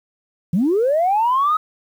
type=linear sweep; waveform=sine; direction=up; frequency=155.56 to 1282 Hz; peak=-13 dBFS; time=0.53-1.57 s; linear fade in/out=5 ms; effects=tanh soft clip ceiling -10 dBFS + 8-bit